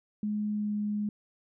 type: tone with pitch glide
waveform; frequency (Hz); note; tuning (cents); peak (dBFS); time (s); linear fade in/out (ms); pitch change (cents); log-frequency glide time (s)
sine; 210 to 208.5; G#3 to G#3; +19 to +7; -28; 0.23-1.09; 2; -12; 0.52-0.73
effects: none